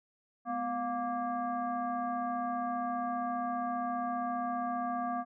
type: tone with frequency modulation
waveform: sine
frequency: 709 Hz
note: F5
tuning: 26 cents sharp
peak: -31 dBFS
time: 0.45-5.25 s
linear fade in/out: 50 ms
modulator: 461 Hz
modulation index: 1.1
effects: none